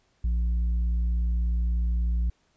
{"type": "tone with tanh clipping", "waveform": "sine", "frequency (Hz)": 58.27, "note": "A#1", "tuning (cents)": 0, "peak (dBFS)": -23, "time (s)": [0.24, 2.3], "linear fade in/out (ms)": 5, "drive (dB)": 4, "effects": ["pink hiss -68 dBFS RMS until 2.56 s", "resampled to 16000 Hz"]}